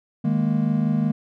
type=chord; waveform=triangle; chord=D# suspended fourth; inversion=none; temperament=equal; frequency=155.56 / 207.7 / 233.1 Hz; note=D#3 / G#3 / A#3; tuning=0 / 0 / 0 cents; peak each=-21 dBFS; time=0.24-1.12 s; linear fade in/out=10 ms; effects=none